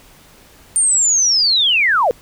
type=linear sweep; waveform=sine; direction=down; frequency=9030 to 440.5 Hz; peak=-11 dBFS; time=0.76-2.11 s; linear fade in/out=0 ms; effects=pink hiss -46 dBFS RMS until 2.21 s